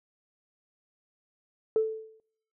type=tone with exponential decay; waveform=sine; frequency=440 Hz; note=A4; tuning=in tune; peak=-18 dBFS; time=1.76-2.2 s; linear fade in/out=1 ms; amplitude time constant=94 ms; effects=noise-tail reverb RT60 0.6 s tail -20 dB re dry + tanh soft clip ceiling -15 dBFS